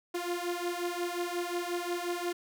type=beating tone pair; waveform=sawtooth; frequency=347.6 / 353.2 Hz; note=F4 / F4; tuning=-8 / +20 cents; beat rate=5.6 Hz; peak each=-31 dBFS; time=0.14-2.33 s; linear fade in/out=10 ms; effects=none